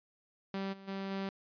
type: tone with level steps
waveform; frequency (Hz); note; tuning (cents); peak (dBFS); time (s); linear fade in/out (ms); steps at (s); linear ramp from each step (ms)
sawtooth; 194.5; G3; -13; -31 / -46 / -33 / -31; 0.54-1.29; 2; 0.72 / 0.87 / 1.1; 20
effects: resampled to 11025 Hz